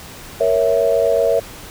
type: chord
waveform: sine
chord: A# diminished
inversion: none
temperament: equal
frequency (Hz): 466.2 / 554.4 / 659.3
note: A#4 / C#5 / E5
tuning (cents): 0 / 0 / 0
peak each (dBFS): -17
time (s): 0.4-1.4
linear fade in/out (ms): 10
effects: pink hiss -36 dBFS RMS until 1.7 s